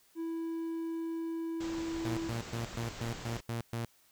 triangle tone, 329.2 Hz, E4, 2 cents flat, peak -32 dBFS, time 0.15-2.32 s, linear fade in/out 50 ms
pink low-pass noise, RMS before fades -45 dBFS, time 1.6-3.41 s, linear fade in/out 10 ms, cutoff 7900 Hz, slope 96 dB/octave
sawtooth tone bursts, 116.54 Hz, A#2, in tune, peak -30 dBFS, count 8, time 2.05-3.85 s, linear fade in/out 0 ms, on 120 ms, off 120 ms
effects white hiss -66 dBFS RMS until 4.11 s

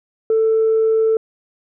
sine tone, 443.6 Hz, A4, 14 cents sharp, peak -11 dBFS, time 0.3-1.17 s, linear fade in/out 2 ms, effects tanh soft clip ceiling -9 dBFS

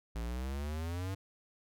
square exponential sweep, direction up, 55 to 98 Hz, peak -36 dBFS, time 0.15-1.15 s, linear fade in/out 10 ms, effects none

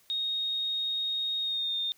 sine tone with pitch glide, 3729 to 3646 Hz, A#7 to A#7, 0 to -39 cents, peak -28 dBFS, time 0.1-1.92 s, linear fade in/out 0 ms, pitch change -39 cents, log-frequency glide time 1.41-1.76 s, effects white hiss -63 dBFS RMS until 1.97 s

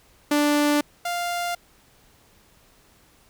sawtooth tone pair in turn, 293.7 / 698.5 Hz, D4 / F5, 0 / 0 cents, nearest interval octave + minor third, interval 1500 cents, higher second, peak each -14 / -21 dBFS, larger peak first, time 0.31-0.81 / 1.05-1.55 s, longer neither, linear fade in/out 5 ms, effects pink hiss -57 dBFS RMS until 3.29 s

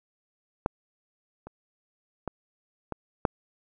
clicks, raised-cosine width 1 ms, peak -10 / -27 / -17 / -18 / -7 dBFS, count 5, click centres 0.661 / 1.47 / 2.277 / 2.923 / 3.252 s, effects none

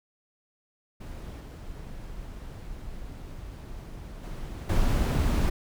brown noise with level steps, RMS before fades -38 / -40 / -36 / -23 dBFS, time 1-5.5 s, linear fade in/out 10 ms, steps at 1.4 / 4.23 / 4.69 s, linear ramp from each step 5 ms, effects none

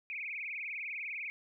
sine tone with vibrato, 2332 Hz, D7, 13 cents flat, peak -37 dBFS, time 0.1-1.3 s, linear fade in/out 0 ms, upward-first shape triangle, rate 20 Hz, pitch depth 200 cents each way, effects none

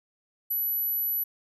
sine tone, 11870 Hz, F#9, 4 cents sharp, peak -25 dBFS, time 0.5-1.24 s, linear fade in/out 10 ms, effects none

